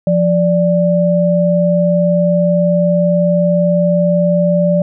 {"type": "tone pair together", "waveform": "sine", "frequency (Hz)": [174.61, 587.3], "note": ["F3", "D5"], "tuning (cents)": [0, 0], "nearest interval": "octave + major sixth", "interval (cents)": 2100, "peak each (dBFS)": -12, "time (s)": [0.07, 4.82], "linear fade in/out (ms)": 2, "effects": []}